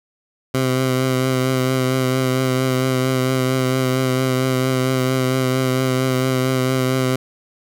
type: tone with vibrato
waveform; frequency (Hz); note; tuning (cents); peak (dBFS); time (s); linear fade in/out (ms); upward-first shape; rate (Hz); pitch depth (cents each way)
15% pulse; 129.7; C3; -15; -10; 0.54-7.16; 5; triangle; 4.4; 26
effects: none